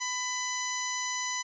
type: harmonic tone with a mistuned harmonic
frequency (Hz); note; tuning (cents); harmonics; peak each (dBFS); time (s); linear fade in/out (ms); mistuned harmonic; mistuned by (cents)
999; B5; +20; 1 / 2 / 3 / 4 / 5 / 6 / 7; -36 / -36 / -42 / -41 / -45 / -35 / -41; 0-1.43; 20; 4; +18
effects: none